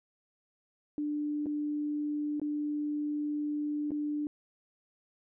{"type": "tone with dropouts", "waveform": "sine", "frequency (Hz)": 296.4, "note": "D4", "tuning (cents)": 16, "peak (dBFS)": -30, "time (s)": [0.98, 4.27], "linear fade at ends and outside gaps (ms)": 1, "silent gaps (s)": [[1.459, 1.466], [2.398, 2.416], [3.907, 3.917]], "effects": []}